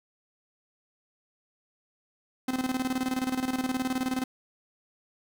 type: tone with tremolo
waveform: 45% pulse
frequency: 257.8 Hz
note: C4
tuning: 26 cents flat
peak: -25 dBFS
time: 2.48-4.24 s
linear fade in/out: 5 ms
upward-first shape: square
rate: 19 Hz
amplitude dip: 70%
effects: none